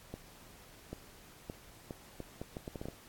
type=accelerating click train; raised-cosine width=2 ms; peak=-27 dBFS; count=12; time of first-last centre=0.14-2.885 s; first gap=790 ms; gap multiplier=0.72; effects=pink hiss -57 dBFS RMS until 3.08 s + AAC 64 kbps